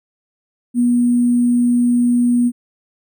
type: tone with sample-and-hold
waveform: sine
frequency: 242.2 Hz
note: B3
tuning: 34 cents flat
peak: -11 dBFS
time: 0.74-2.52 s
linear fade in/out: 50 ms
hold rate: 8820 Hz
effects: none